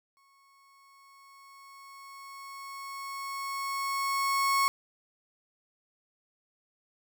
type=tone with exponential growth; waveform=35% pulse; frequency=1100 Hz; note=C#6; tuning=14 cents flat; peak=-21 dBFS; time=0.17-4.68 s; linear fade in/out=0 ms; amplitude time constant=980 ms; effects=none